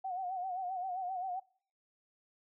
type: tone with vibrato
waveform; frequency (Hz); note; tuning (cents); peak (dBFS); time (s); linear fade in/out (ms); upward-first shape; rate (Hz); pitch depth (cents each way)
sine; 740; F#5; 0; -35; 0.04-1.4; 10; sine; 7.6; 75
effects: noise-tail reverb RT60 0.6 s tail -26 dB re dry